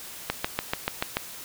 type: click train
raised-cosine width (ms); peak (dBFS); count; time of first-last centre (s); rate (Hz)
0.3; -8; 7; 0.3-1.17; 6.9
effects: white hiss -41 dBFS RMS until 1.44 s